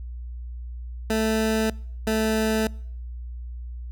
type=tone pair in turn; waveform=20% pulse; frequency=220 / 219.2 Hz; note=A3 / A3; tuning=0 / -6 cents; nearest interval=unison; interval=6 cents; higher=first; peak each=-16 / -16 dBFS; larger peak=neither; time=1.1-1.7 / 2.07-2.67 s; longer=neither; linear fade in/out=2 ms; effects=noise-tail reverb RT60 0.6 s tail -25 dB re dry + added 60 Hz sine -32 dBFS peak until 3.91 s